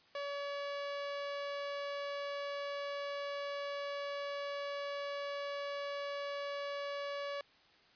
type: tone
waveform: sawtooth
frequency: 568 Hz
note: C#5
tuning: 42 cents sharp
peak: -34 dBFS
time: 0.15-7.41 s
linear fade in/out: 2 ms
effects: white hiss -65 dBFS RMS until 7.95 s + resampled to 11025 Hz